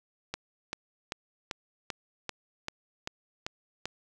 click train, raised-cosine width 0.2 ms, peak -16 dBFS, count 10, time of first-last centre 0.34-3.856 s, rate 2.56 Hz, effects none

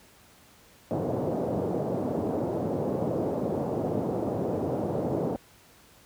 white band-pass noise, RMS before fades -29 dBFS, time 0.91-5.36 s, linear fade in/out 0 ms, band 100 to 610 Hz, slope 24 dB/octave, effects pink hiss -56 dBFS RMS until 6.05 s + high-pass 60 Hz 12 dB/octave

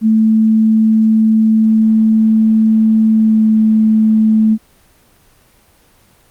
sine tone with pitch glide, 220 to 218.4 Hz, A3 to A3, 0 to -13 cents, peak -7 dBFS, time 0.01-4.58 s, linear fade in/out 50 ms, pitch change -13 cents, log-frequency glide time 3.13-3.43 s, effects pink hiss -50 dBFS RMS until 6.3 s + Opus 24 kbps

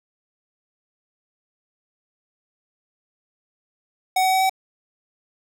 square tone with pitch steps, 749 / 753.3 / 757.7 / 762.1 Hz, F#5 / F#5 / F#5 / G5, +21 / +31 / +41 / -49 cents, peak -17 dBFS, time 4.16-4.496 s, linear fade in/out 5 ms, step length 84 ms, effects none

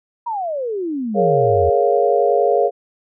sine exponential sweep, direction down, 976 to 77.78 Hz, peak -20 dBFS, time 0.26-1.7 s, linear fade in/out 10 ms
sine chord, Bb minor seventh, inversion third, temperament equal, 415.3 / 466.2 / 554.4 / 698.5 Hz, Ab4 / Bb4 / Db5 / F5, 0 / 0 / 0 / 0 cents, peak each -18 dBFS, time 1.14-2.71 s, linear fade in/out 50 ms
effects none

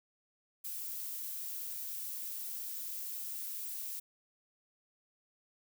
violet noise, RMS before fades -41 dBFS, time 0.64-4 s, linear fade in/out 10 ms, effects none

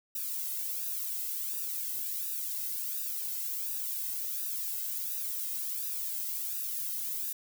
violet noise with flanger, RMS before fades -35 dBFS, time 0.15-7.33 s, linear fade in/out 5 ms, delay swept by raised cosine 0.92 to 1.75 ms, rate 1.4 Hz, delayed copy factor -0.8, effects none

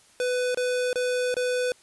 square tone with dropouts, 498.5 Hz, B4, 16 cents sharp, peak -24 dBFS, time 0.2-1.72 s, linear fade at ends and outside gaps 1 ms, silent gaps 0.546-0.573 / 0.93-0.957 / 1.342-1.367 s, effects white hiss -57 dBFS RMS until 1.82 s + resampled to 24000 Hz

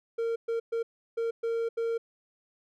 triangle tone bursts at uneven times, 460 Hz, A#4, 23 cents flat, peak -25 dBFS, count 6, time 0.18-0.36 / 0.48-0.6 / 0.72-0.83 / 1.17-1.31 / 1.43-1.69 / 1.77-1.98 s, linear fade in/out 10 ms, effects none

